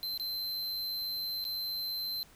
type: tone with dropouts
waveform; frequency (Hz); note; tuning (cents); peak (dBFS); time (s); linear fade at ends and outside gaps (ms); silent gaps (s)
square; 4097; C8; -37; -34; 0.03-2.23; 0; 0.176-0.198 / 1.442-1.451
effects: pink hiss -59 dBFS RMS until 2.35 s